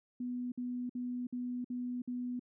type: tone bursts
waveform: sine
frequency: 246.9 Hz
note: B3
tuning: in tune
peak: -35 dBFS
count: 6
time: 0.2-2.395 s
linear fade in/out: 5 ms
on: 320 ms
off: 55 ms
effects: none